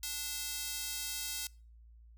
square tone with high-pass filter, 292.8 Hz, D4, 5 cents flat, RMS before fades -39 dBFS, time 0.03-1.47 s, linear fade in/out 2 ms, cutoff 4700 Hz, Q 0.69, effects noise-tail reverb RT60 0.4 s tail -25 dB re dry + added 57 Hz sine -54 dBFS peak until 2.17 s

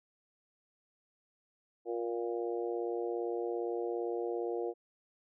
harmonic tone with a mistuned harmonic, 117.5 Hz, A#2, 14 cents sharp, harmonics 3 / 4 / 5 / 6 / 7, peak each -36 / -36 / -46 / -43 / -50 dBFS, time 1.85-4.74 s, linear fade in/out 50 ms, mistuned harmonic 7, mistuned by -29 cents, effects none

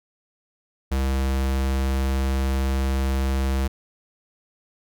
square tone, 66.7 Hz, C2, 34 cents sharp, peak -21 dBFS, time 0.91-3.68 s, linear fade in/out 10 ms, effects none

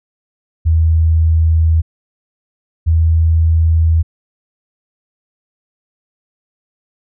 sine tone pair in turn, 80.8 / 81.32 Hz, E2 / E2, -34 / -23 cents, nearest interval unison, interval 11 cents, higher second, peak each -8 dBFS, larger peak neither, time 0.65-1.82 / 2.86-4.03 s, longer neither, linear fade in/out 20 ms, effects none

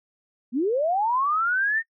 sine linear sweep, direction up, 219.4 to 1848 Hz, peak -20 dBFS, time 0.52-1.83 s, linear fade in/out 50 ms, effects noise-tail reverb RT60 0.1 s tail -24 dB re dry

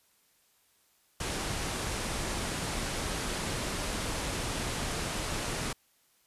pink low-pass noise, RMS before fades -34 dBFS, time 1.2-5.73 s, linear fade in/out 5 ms, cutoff 11000 Hz, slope 48 dB/octave, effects white hiss -68 dBFS RMS until 6.26 s + resampled to 32000 Hz

